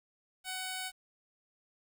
5% pulse tone with notch filter, 748 Hz, F#5, 19 cents sharp, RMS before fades -39 dBFS, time 0.44-0.92 s, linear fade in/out 50 ms, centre 6000 Hz, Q 1.9, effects 10-bit

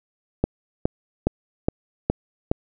click train, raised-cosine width 2 ms, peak -5 dBFS, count 6, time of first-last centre 0.44-2.515 s, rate 2.41 Hz, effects none

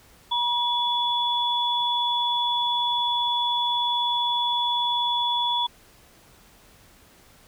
sine tone pair together, 960 / 3421 Hz, B5 / A7, -49 / -49 cents, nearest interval octave + minor seventh, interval 2200 cents, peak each -24 dBFS, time 0.31-5.67 s, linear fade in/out 10 ms, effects pink hiss -54 dBFS RMS until 7.47 s

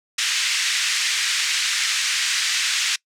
pink band-pass noise, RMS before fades -22 dBFS, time 0.18-2.96 s, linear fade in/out 5 ms, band 1800 to 7700 Hz, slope 24 dB/octave, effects noise-tail reverb RT60 0.1 s tail -24 dB re dry

